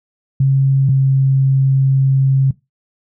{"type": "tone pair in turn", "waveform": "sine", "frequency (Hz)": [135.6, 134.66], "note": ["C#3", "C#3"], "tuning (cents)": [-38, -50], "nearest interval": "unison", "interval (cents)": 12, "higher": "first", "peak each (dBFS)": -9, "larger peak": "neither", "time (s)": [[0.4, 0.89], [0.89, 2.51]], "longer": "second", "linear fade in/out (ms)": 5, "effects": ["noise-tail reverb RT60 0.2 s tail -19 dB re dry"]}